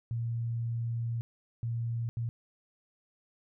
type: tone bursts at uneven times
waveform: sine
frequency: 116.54 Hz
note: A#2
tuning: in tune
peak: -30 dBFS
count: 3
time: 0.11-1.21 / 1.63-2.09 / 2.17-2.29 s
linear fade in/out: 0 ms
effects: none